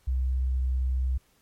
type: tone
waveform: sine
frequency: 64.2 Hz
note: C2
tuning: 32 cents flat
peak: -23 dBFS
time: 0.07-1.18 s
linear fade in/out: 10 ms
effects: pink hiss -65 dBFS RMS until 1.41 s + MP3 64 kbps